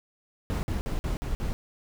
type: noise bursts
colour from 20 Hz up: brown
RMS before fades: -29 dBFS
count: 6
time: 0.5-1.53 s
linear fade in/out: 0 ms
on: 130 ms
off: 50 ms
effects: none